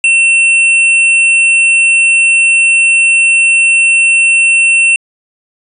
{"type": "tone", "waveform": "square", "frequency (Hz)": 2700, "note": "E7", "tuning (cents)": 41, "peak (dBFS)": -6, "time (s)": [0.04, 4.96], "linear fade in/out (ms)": 2, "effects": ["resampled to 24000 Hz"]}